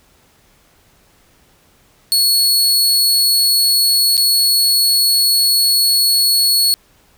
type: tone with dropouts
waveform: sawtooth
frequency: 4372 Hz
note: C#8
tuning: 25 cents flat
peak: -8 dBFS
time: 2.12-6.74 s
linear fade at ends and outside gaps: 0 ms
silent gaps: 4.169-4.177 s
effects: pink hiss -53 dBFS RMS until 7.17 s